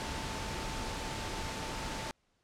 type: tone in noise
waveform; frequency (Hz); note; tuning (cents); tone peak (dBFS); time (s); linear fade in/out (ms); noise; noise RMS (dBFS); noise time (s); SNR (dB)
sine; 887; A5; +14; -45; 0-2.11; 0; pink; -38; 0-2.11; -10
effects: pink hiss -75 dBFS RMS until 2.43 s + low-pass 7000 Hz 12 dB/octave